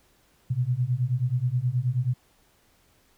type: beating tone pair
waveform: sine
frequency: 120 / 129.4 Hz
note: B2 / C3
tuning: -49 / -19 cents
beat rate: 9.4 Hz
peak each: -26 / -25 dBFS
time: 0.5-2.14 s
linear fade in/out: 10 ms
effects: pink hiss -63 dBFS RMS until 3.17 s